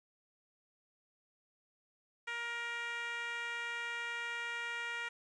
10% pulse tone with band-pass filter, 471.1 Hz, A#4, 18 cents sharp, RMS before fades -40 dBFS, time 2.27-5.09 s, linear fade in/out 10 ms, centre 1900 Hz, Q 1.5, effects resampled to 22050 Hz + 10-bit

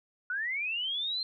sine linear sweep, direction up, 1431 to 4186 Hz, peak -30 dBFS, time 0.3-1.23 s, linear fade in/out 2 ms, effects none

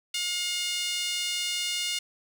5% pulse tone with high-pass filter, 715 Hz, F5, 41 cents sharp, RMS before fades -30 dBFS, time 0.14-1.99 s, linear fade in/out 5 ms, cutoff 2600 Hz, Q 2.5, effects none

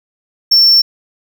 triangle tone, 5420 Hz, E8, 47 cents sharp, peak -4 dBFS, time 0.51-0.82 s, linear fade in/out 10 ms, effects none

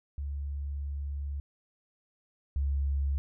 sine tone pair in turn, 70.9 / 69.64 Hz, C#2 / C#2, +40 / +9 cents, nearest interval unison, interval 31 cents, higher first, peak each -32 / -26 dBFS, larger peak second, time 0.18-1.4 / 2.56-3.18 s, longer first, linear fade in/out 0 ms, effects none

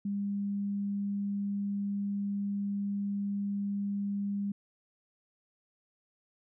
sine tone, 201.1 Hz, G3, 44 cents sharp, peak -30 dBFS, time 0.05-4.52 s, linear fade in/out 5 ms, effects none

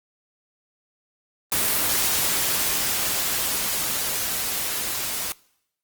white noise with level ramp, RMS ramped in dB -21 to -28 dBFS, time 1.52-5.32 s, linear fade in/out 0 ms, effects noise-tail reverb RT60 0.8 s tail -24 dB re dry + Opus 24 kbps

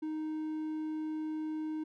triangle tone, 311.1 Hz, D#4, in tune, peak -32 dBFS, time 0.02-1.84 s, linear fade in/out 10 ms, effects none

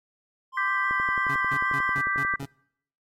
triangle tone with vibrato, 1040 Hz, C6, 11 cents flat, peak -29 dBFS, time 0.52-1.97 s, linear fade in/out 50 ms, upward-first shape square, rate 6.2 Hz, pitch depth 17 cents each way
sine chord, G major, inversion second, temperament equal, 1174.7 / 1568 / 1975.5 Hz, D6 / G6 / B6, 0 / 0 / 0 cents, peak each -28 / -27 / -28 dBFS, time 0.57-2.36 s, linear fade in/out 5 ms
click train, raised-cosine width 2 ms, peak -25 dBFS, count 18, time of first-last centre 0.91-2.428 s, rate 11.2 Hz
25% pulse tone bursts, 138.3 Hz, C#3, 4 cents flat, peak -28 dBFS, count 6, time 1.29-2.456 s, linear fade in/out 5 ms, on 61 ms, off 160 ms
effects noise-tail reverb RT60 0.7 s tail -25 dB re dry + MP3 64 kbps

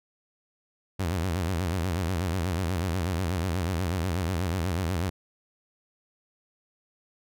sawtooth tone with vibrato, 88.1 Hz, F2, 16 cents sharp, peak -22 dBFS, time 0.99-5.1 s, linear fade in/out 10 ms, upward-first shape sine, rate 8.2 Hz, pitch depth 170 cents each way, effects none

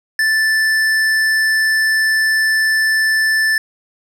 sine tone with tanh clipping, 1759 Hz, A6, 1 cent flat, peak -14 dBFS, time 0.19-3.58 s, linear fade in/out 2 ms, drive 14 dB, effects none

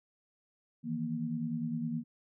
sine tone cluster, 157.4 / 167.2 / 235.7 Hz, D#3 / E3 / A#3, +20 / +25 / +19 cents, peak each -39 / -39 / -34 dBFS, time 0.83-2.04 s, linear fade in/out 50 ms, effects none

